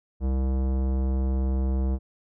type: tone with tanh clipping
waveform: sine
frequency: 65.6 Hz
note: C2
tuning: 5 cents sharp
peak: -24 dBFS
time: 0.2-1.99 s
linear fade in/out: 50 ms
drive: 18 dB
effects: none